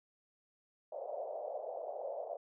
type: band-pass noise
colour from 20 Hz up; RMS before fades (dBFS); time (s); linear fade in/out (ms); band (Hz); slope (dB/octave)
white; -42; 0.92-2.37; 5; 520 to 680; 48
effects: none